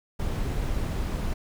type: noise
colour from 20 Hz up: brown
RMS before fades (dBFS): -28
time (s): 0.19-1.34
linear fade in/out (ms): 10
effects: none